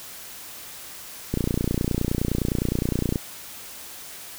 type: click train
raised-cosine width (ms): 3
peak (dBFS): -10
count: 55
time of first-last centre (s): 1.34-3.158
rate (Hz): 29.7
effects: white hiss -40 dBFS RMS until 4.38 s